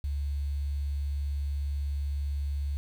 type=tone with quantisation; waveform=sine; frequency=71 Hz; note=C#2; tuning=42 cents sharp; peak=-28 dBFS; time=0.04-2.77 s; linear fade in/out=0 ms; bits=9; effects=none